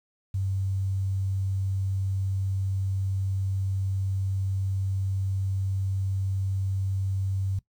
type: tone with quantisation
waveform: sine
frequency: 96.3 Hz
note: G2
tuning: 30 cents flat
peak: -25 dBFS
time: 0.34-7.59 s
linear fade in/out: 5 ms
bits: 9
effects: noise-tail reverb RT60 0.1 s tail -18 dB re dry